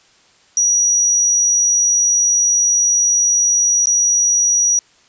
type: tone with dropouts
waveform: sine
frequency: 5800 Hz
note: F#8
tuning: 35 cents flat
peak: -11 dBFS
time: 0.57-4.79 s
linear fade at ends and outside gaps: 1 ms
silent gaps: 3.858-3.87 s
effects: white hiss -52 dBFS RMS until 5.08 s + resampled to 16000 Hz